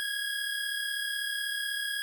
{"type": "tone pair together", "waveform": "25% pulse", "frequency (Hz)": [1625.1, 1661.2], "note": ["G#6", "G#6"], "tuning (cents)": [-38, 0], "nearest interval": "unison", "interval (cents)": 38, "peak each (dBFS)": [-33, -28], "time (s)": [0, 2.02], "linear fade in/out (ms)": 0, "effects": []}